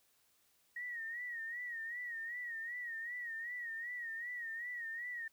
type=tone with vibrato; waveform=sine; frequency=1885 Hz; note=A#6; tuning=19 cents sharp; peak=-40 dBFS; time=0.76-5.28 s; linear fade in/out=5 ms; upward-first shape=sine; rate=2.6 Hz; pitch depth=83 cents each way; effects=white hiss -73 dBFS RMS until 5.32 s